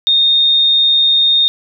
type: tone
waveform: sine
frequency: 3679 Hz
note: A#7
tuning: 24 cents flat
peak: -8 dBFS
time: 0.07-1.48 s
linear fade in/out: 0 ms
effects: none